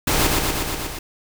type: noise with echo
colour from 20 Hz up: pink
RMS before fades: -19 dBFS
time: 0.07-0.27 s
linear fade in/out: 5 ms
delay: 120 ms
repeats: 6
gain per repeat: -2 dB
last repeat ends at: 0.99 s
effects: none